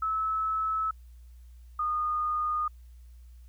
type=tone pair in turn; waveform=sine; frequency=1300 / 1227 Hz; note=E6 / D#6; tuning=-24 / -25 cents; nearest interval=minor second; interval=101 cents; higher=first; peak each=-26 dBFS; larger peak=neither; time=0.02-0.91 / 1.79-2.68 s; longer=neither; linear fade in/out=5 ms; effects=added 60 Hz sine -47 dBFS peak until 3.48 s + white hiss -70 dBFS RMS until 3.48 s